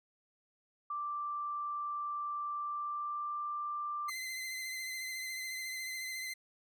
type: tone with pitch glide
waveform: sine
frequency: 1175 to 1182.5 Hz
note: D6 to D6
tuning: +1 to +12 cents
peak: -35 dBFS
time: 0.9-4.1 s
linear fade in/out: 5 ms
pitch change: +11 cents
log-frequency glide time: 2.53-3.39 s
type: tone with vibrato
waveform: sawtooth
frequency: 2059 Hz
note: C7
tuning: 28 cents flat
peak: -35 dBFS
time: 4.08-6.34 s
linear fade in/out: 10 ms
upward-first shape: sine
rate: 14 Hz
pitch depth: 26 cents each way
effects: none